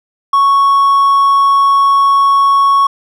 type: tone with hard clipping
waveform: triangle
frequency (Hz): 1108.7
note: C#6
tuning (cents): 0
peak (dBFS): -7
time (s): 0.33-2.87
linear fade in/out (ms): 5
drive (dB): 5
effects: none